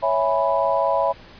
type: chord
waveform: sine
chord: C# minor seventh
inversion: none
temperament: equal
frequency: 554.4 / 659.3 / 830.6 / 987.8 Hz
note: C#5 / E5 / G#5 / B5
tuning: 0 / 0 / 0 / 0 cents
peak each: -22 / -22 / -26 / -22 dBFS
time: 0.02-1.13 s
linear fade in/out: 20 ms
effects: pink hiss -45 dBFS RMS until 1.39 s + resampled to 11025 Hz